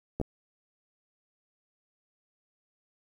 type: clicks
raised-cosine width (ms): 2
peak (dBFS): -18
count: 2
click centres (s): 0.2 / 0.214
effects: 9-bit